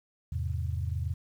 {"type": "chord", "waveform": "sine", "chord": "E augmented", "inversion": "none", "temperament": "equal with one note detuned", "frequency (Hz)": [82.41, 103.83, 130.44], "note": ["E2", "G#2", "B#2"], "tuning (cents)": [0, 0, -5], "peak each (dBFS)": [-31, -35, -36], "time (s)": [0.32, 1.14], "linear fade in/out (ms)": 5, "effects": ["10-bit"]}